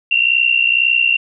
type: tone pair together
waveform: sine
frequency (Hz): 2717 / 2779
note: F7 / F7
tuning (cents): -48 / -9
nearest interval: unison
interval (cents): 39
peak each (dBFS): -14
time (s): 0.11-1.17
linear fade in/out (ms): 5
effects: none